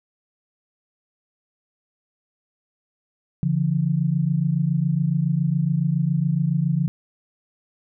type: tone pair together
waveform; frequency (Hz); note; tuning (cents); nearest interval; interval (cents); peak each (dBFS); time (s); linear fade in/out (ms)
sine; 142.82 / 170; D3 / F3; -48 / -46; minor third; 302; -21; 3.43-6.88; 0
effects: none